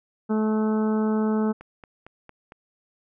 harmonic tone, 216.4 Hz, A3, 29 cents flat, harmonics 1 / 2 / 3 / 4 / 5 / 6 / 7, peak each -21 / -27 / -37 / -35 / -41 / -38 / -44 dBFS, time 0.29-1.53 s, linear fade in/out 20 ms
click train, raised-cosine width 0.5 ms, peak -28 dBFS, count 5, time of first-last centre 1.61-2.521 s, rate 4.39 Hz
effects none

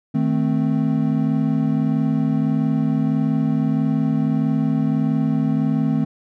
triangle chord, A diminished, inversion second, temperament equal, 155.56 / 220 / 261.6 Hz, Eb3 / A3 / C4, 0 / 0 / 0 cents, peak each -19 dBFS, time 0.14-6.05 s, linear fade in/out 10 ms, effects none

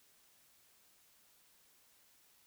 silence, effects white hiss -68 dBFS RMS until 2.46 s

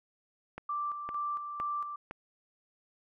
click train, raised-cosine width 0.5 ms, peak -25 dBFS, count 4, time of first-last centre 0.58-2.111 s, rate 1.96 Hz
sine tone with tremolo, 1174.7 Hz, D6, in tune, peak -31 dBFS, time 0.69-1.96 s, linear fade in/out 5 ms, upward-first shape square, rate 2.2 Hz, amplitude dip 50%
effects none

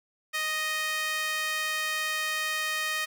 sawtooth tone with high-pass filter, 622.3 Hz, D#5, in tune, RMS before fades -30 dBFS, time 0.33-3.06 s, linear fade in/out 20 ms, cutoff 1800 Hz, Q 1.8, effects none

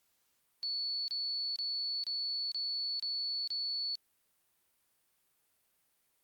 sine tone bursts, 4435 Hz, C#8, in tune, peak -33 dBFS, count 7, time 0.63-3.954 s, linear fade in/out 0 ms, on 450 ms, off 29 ms, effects white hiss -75 dBFS RMS until 6.23 s + Opus 48 kbps

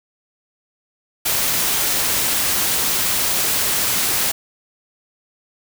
white noise, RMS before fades -19 dBFS, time 1.25-4.32 s, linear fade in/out 10 ms, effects none

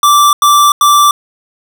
square tone bursts, 1170 Hz, D6, 7 cents flat, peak -5 dBFS, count 3, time 0.03-1.11 s, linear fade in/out 2 ms, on 300 ms, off 90 ms, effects none

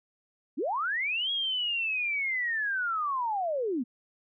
sine linear two-way sweep, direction up then down, 220 to 3316 to 220 Hz, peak -27 dBFS, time 0.57-3.84 s, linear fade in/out 20 ms, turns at 1.31 s, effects none

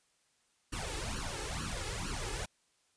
pink noise with flanger, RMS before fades -38 dBFS, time 0.72-2.46 s, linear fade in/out 10 ms, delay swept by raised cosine 0.69 to 2.39 ms, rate 2.2 Hz, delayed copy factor +0.95, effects white hiss -73 dBFS RMS until 2.96 s + resampled to 22050 Hz

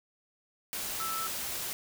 sine tone in noise, 1318.5 Hz, E6, in tune, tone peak -34 dBFS, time 1-1.27 s, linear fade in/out 0 ms, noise white, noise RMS -36 dBFS, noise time 0.73-1.73 s, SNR -1 dB, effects none

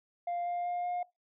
sine tone with pitch steps, 698.5 / 703 / 707.4 / 711.9 Hz, F5 / F5 / F5 / F5, 0 / +11 / +22 / +33 cents, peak -29 dBFS, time 0.27-1.03 s, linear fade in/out 5 ms, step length 190 ms, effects noise-tail reverb RT60 0.2 s tail -22 dB re dry + tanh soft clip ceiling -30 dBFS

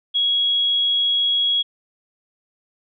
sine tone, 3322 Hz, G#7, in tune, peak -16 dBFS, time 0.14-1.63 s, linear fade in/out 20 ms, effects none

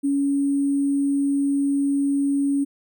sine tone with sample-and-hold, 280 Hz, C#4, 18 cents sharp, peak -18 dBFS, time 0.03-2.65 s, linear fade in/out 20 ms, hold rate 8820 Hz, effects none

